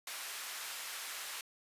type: high-pass noise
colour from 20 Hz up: pink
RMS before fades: -43 dBFS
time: 0.07-1.41 s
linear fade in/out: 2 ms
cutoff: 1300 Hz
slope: 12 dB/octave
effects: resampled to 32000 Hz